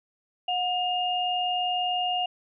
sine tone pair together, 725 / 2829 Hz, F#5 / F7, -35 / +22 cents, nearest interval 2 octaves, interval 2357 cents, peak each -26 / -28 dBFS, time 0.48-2.26 s, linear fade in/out 5 ms, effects none

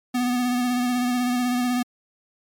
square tone with vibrato, 246.9 Hz, B3, in tune, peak -21 dBFS, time 0.14-1.83 s, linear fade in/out 10 ms, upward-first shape sine, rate 16 Hz, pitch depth 26 cents each way, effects MP3 96 kbps

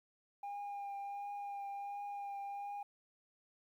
sine tone with vibrato, 806 Hz, G5, 48 cents sharp, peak -38 dBFS, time 0.43-2.83 s, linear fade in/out 5 ms, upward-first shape triangle, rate 1.4 Hz, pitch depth 19 cents each way, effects tanh soft clip ceiling -40 dBFS + 12-bit

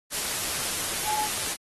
sine tone in noise, 852 Hz, G#5, 44 cents sharp, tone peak -26 dBFS, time 1.05-1.28 s, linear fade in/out 50 ms, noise white, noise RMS -29 dBFS, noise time 0.1-1.57 s, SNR 0 dB, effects AAC 32 kbps

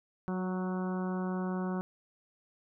harmonic tone with a mistuned harmonic, 185 Hz, F#3, in tune, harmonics 1 / 2 / 3 / 4 / 5 / 6 / 7 / 8, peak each -32 / -39 / -45 / -45 / -46 / -46 / -49 / -49 dBFS, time 0.28-1.81 s, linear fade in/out 0 ms, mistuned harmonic 2, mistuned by -19 cents, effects none

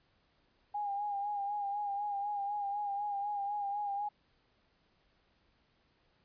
sine tone with vibrato, 814 Hz, G#5, 35 cents flat, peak -33 dBFS, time 0.74-4.09 s, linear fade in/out 10 ms, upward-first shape sine, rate 4 Hz, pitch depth 40 cents each way, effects pink hiss -72 dBFS RMS until 6.24 s + resampled to 11025 Hz

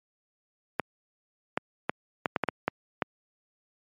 clicks, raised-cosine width 0.5 ms, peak -9 dBFS, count 9, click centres 0.797 / 1.575 / 1.895 / 2.258 / 2.362 / 2.437 / 2.487 / 2.68 / 3.022 s, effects high-pass 150 Hz 12 dB/octave + MP3 64 kbps

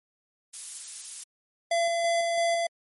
violet noise, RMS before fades -33 dBFS, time 0.53-1.24 s, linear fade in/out 10 ms
square tone with tremolo, 678 Hz, E5, 49 cents sharp, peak -23 dBFS, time 1.71-2.67 s, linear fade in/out 5 ms, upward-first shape square, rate 3 Hz, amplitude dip 25%
effects MP3 48 kbps

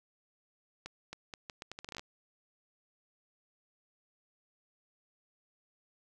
accelerating click train, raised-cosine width 0.2 ms, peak -25 dBFS, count 14, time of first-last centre 0.86-1.995 s, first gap 270 ms, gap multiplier 0.77, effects none

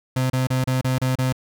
35% pulse tone bursts, 129.2 Hz, C3, 21 cents flat, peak -17 dBFS, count 7, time 0.16-1.326 s, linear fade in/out 5 ms, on 140 ms, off 31 ms, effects none

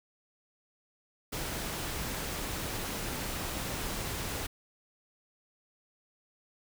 pink noise, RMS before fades -36 dBFS, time 1.32-4.47 s, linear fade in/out 10 ms, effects none

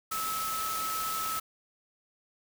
sine tone in noise, 1300 Hz, E6, 24 cents flat, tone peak -32 dBFS, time 0.11-1.4 s, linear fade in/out 10 ms, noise white, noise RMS -36 dBFS, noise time 0.11-1.4 s, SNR +1 dB, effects none

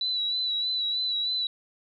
sine tone with vibrato, 3951 Hz, B7, in tune, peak -25 dBFS, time 0.01-1.47 s, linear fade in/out 2 ms, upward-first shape sine, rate 3.2 Hz, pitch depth 36 cents each way, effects none

